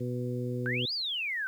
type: harmonic tone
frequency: 123.47 Hz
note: B2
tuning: in tune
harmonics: 1 / 2 / 3 / 4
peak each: -33 / -36 / -38 / -39 dBFS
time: 0-0.86 s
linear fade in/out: 10 ms
type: exponential two-way sweep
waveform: sine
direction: up then down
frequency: 1494 to 4982 to 1494 Hz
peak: -30 dBFS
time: 0.66-1.47 s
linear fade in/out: 0 ms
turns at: 0.93 s
effects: 10-bit